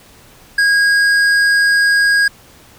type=tone with hard clipping; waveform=sine; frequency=1637 Hz; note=G#6; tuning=25 cents flat; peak=-11 dBFS; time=0.58-2.28 s; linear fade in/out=5 ms; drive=9 dB; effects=pink hiss -44 dBFS RMS until 2.78 s